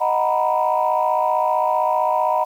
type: chord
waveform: sine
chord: B major seventh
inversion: first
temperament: equal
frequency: 622.3 / 740 / 932.3 / 987.8 Hz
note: D#5 / F#5 / A#5 / B5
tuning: 0 / 0 / 0 / 0 cents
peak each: -21 dBFS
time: 0-2.45 s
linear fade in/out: 20 ms
effects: tanh soft clip ceiling -8 dBFS + 8-bit